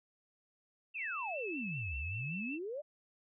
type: exponential two-way sweep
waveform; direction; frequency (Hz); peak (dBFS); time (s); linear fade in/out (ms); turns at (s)
sine; down then up; 2794 to 65.41 to 623; -38; 0.94-2.82; 20; 1.97
type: tone with vibrato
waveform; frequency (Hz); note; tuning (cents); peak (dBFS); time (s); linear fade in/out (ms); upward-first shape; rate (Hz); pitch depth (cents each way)
sine; 2637; E7; 0; -40; 0.96-2.59; 50; triangle; 5.2; 39
effects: none